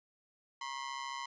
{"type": "ring-modulated tone", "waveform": "sawtooth", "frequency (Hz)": 1016, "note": "B5", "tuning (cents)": 49, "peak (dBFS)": -32, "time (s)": [0.61, 1.26], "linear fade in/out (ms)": 5, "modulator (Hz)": 67.1, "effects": ["resampled to 16000 Hz"]}